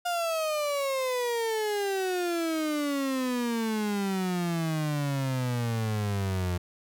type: exponential sweep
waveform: 35% pulse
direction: down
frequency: 712 to 87.31 Hz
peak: -25 dBFS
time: 0.05-6.58 s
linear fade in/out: 10 ms
effects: none

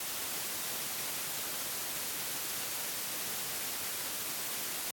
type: noise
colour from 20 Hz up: white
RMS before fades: -37 dBFS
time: 0-4.91 s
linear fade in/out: 5 ms
effects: high-pass 100 Hz 12 dB/octave + AAC 64 kbps

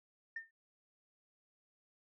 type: tone with exponential decay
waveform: sine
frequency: 1811 Hz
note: A6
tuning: 49 cents sharp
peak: -36 dBFS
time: 0.36-0.51 s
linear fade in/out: 5 ms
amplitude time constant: 31 ms
effects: tanh soft clip ceiling -33 dBFS

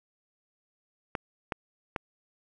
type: clicks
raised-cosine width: 0.5 ms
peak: -15 dBFS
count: 3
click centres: 1.152 / 1.522 / 1.962 s
effects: none

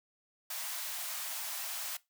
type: high-pass noise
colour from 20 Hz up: white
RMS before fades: -39 dBFS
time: 0.5-1.97 s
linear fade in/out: 5 ms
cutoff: 600 Hz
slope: 96 dB/octave
effects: noise-tail reverb RT60 0.2 s tail -19 dB re dry

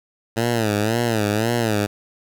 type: tone with vibrato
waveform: 10% pulse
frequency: 111 Hz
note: A2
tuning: 16 cents sharp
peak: -10 dBFS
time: 0.36-1.87 s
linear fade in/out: 20 ms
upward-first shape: sine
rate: 1.9 Hz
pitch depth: 130 cents each way
effects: none

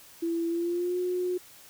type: tone with pitch glide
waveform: sine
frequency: 334.9 to 361 Hz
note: E4 to F#4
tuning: +27 to -43 cents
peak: -26 dBFS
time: 0.22-1.38 s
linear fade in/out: 10 ms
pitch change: +130 cents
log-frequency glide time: 0.48-0.98 s
effects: white hiss -52 dBFS RMS until 1.69 s

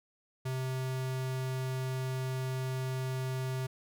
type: tone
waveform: square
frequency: 130.2 Hz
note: C3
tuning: 8 cents flat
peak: -33 dBFS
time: 0.45-3.67 s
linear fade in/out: 10 ms
effects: none

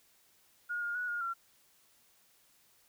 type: tone with pitch steps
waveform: sine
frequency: 1434 / 1417 / 1468 / 1424 / 1367 Hz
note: F6 / F6 / F#6 / F6 / F6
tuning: +45 / +25 / -14 / +33 / -37 cents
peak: -33 dBFS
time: 0.69-1.34 s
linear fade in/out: 20 ms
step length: 130 ms
effects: white hiss -67 dBFS RMS until 2.88 s

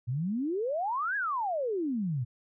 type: exponential two-way sweep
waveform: sine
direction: up then down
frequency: 114.2 to 1701 to 114.2 Hz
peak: -28 dBFS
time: 0.07-2.25 s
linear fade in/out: 20 ms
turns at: 1.16 s
effects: none

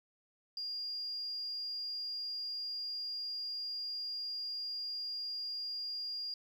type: tone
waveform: sine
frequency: 4821 Hz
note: D8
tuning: 45 cents sharp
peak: -37 dBFS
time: 0.57-6.34 s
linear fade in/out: 2 ms
effects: 11-bit

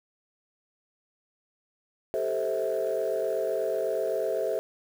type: chord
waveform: sine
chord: A minor seventh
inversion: third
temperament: equal with one note detuned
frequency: 392 / 440 / 523.3 / 647.9 Hz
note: G4 / A4 / C5 / E5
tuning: 0 / 0 / 0 / -30 cents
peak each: -32 / -30 / -30 / -29 dBFS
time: 2.14-4.59 s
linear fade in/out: 0 ms
effects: tanh soft clip ceiling -19 dBFS + 8-bit

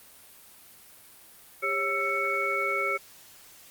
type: tone cluster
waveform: sine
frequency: 399.6 / 551 / 1331 / 2220 Hz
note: G4 / C#5 / E6 / C#7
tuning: +33 / -11 / +16 / +2 cents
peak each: -34 / -34 / -30 / -28 dBFS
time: 1.62-2.98 s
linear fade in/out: 20 ms
effects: white hiss -52 dBFS RMS until 3.7 s + Opus 32 kbps

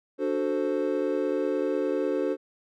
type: chord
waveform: triangle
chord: D dominant seventh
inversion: none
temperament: equal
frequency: 293.7 / 370 / 440 / 523.3 Hz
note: D4 / F#4 / A4 / C5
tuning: 0 / 0 / 0 / 0 cents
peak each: -28 dBFS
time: 0.18-2.37 s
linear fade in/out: 50 ms
effects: none

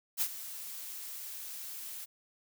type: noise with ADSR envelope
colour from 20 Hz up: blue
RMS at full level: -29 dBFS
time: 0.17-2.06 s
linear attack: 45 ms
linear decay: 63 ms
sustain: -14 dB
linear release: 24 ms
effects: none

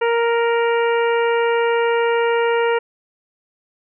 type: harmonic tone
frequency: 466.7 Hz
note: A#4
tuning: 2 cents sharp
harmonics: 1 / 2 / 3 / 4 / 5 / 6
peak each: -16 / -22 / -26 / -28 / -30 / -32 dBFS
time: 0.01-2.79 s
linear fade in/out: 10 ms
effects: none

